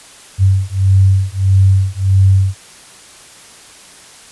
sine beating tone pair, 95.4 / 97 Hz, G2 / G2, -47 / -18 cents, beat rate 1.6 Hz, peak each -11 dBFS, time 0.38-2.55 s, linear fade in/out 50 ms, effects white hiss -39 dBFS RMS until 4.31 s + resampled to 24000 Hz

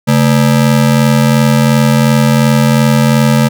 square ring-modulated tone, 180.7 Hz, F#3, 41 cents flat, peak -4 dBFS, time 0.07-3.49 s, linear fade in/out 20 ms, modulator 41.4 Hz, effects none

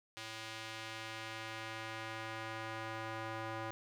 square tone with band-pass filter sweep, 111.3 Hz, A2, 20 cents sharp, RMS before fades -44 dBFS, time 0.17-3.71 s, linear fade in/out 0 ms, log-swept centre 3500 to 1100 Hz, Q 0.83, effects 11-bit

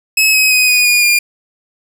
sawtooth tone with pitch steps, 2575 / 2541 / 2507 / 2474 / 2442 / 2410 Hz, E7 / D#7 / D#7 / D#7 / D#7 / D7, -41 / +36 / +12 / -10 / -33 / +44 cents, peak -5 dBFS, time 0.17-1.19 s, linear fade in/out 5 ms, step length 170 ms, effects none

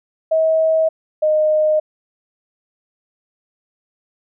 sine tone pair in turn, 640 / 616.2 Hz, D#5 / D#5, +49 / -17 cents, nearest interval minor second, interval 66 cents, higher first, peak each -12 dBFS, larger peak neither, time 0.31-0.89 / 1.22-1.8 s, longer neither, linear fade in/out 10 ms, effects none

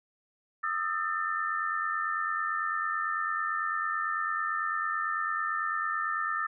sine tone cluster, 1231 / 1320 / 1787 Hz, D#6 / E6 / A6, -19 / +2 / +26 cents, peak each -33 / -33 / -32 dBFS, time 0.63-6.47 s, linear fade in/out 10 ms, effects none

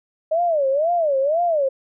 sine tone with vibrato, 612 Hz, D#5, 29 cents flat, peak -16 dBFS, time 0.31-1.69 s, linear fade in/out 10 ms, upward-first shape sine, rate 2 Hz, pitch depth 240 cents each way, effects none

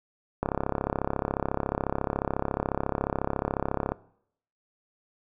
click train, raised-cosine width 1 ms, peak -12 dBFS, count 120, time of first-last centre 0.43-3.92 s, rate 34.1 Hz, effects noise-tail reverb RT60 0.7 s tail -21 dB re dry

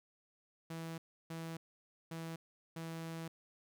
sawtooth tone bursts at uneven times, 163.9 Hz, E3, 10 cents flat, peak -38 dBFS, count 4, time 0.7-0.98 / 1.3-1.57 / 2.11-2.36 / 2.76-3.28 s, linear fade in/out 5 ms, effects none

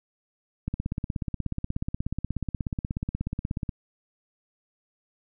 click train, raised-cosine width 5 ms, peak -16 dBFS, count 51, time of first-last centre 0.68-3.692 s, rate 16.6 Hz, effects none

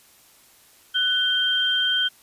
sine tone pair together, 1492 / 3161 Hz, F#6 / G7, +14 / +14 cents, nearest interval octave + minor second, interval 1300 cents, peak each -24 / -20 dBFS, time 0.94-2.09 s, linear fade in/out 20 ms, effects white hiss -54 dBFS RMS until 2.22 s + resampled to 32000 Hz

